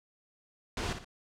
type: noise with echo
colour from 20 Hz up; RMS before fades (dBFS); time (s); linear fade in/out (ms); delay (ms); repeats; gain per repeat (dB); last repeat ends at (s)
pink; -34; 0.77-0.93; 2; 58; 2; -8; 1.046
effects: low-pass 6000 Hz 12 dB/octave